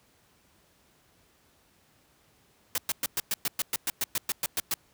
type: noise bursts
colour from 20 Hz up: white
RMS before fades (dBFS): -28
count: 15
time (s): 2.75-4.74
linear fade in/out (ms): 2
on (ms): 30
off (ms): 110
effects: pink hiss -64 dBFS RMS until 4.93 s + high-pass 60 Hz 12 dB/octave